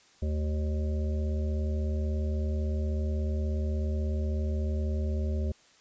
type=harmonic tone with a mistuned harmonic; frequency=76.4 Hz; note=D#2; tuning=31 cents flat; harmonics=1 / 3 / 5 / 7 / 8; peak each=-27 / -37 / -41 / -44 / -45 dBFS; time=0.22-5.52 s; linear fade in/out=5 ms; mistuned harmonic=3; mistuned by=-82 cents; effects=white hiss -60 dBFS RMS until 5.8 s + resampled to 16000 Hz